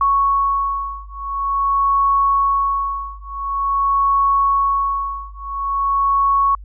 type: beating tone pair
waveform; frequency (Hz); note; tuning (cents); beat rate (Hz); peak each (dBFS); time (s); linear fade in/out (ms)
sine; 1108.7 / 1109.17; C#6 / C#6; 0 / +1; 0.47; -18; 0.01-6.55; 2
effects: added 50 Hz sine -33 dBFS peak until 6.64 s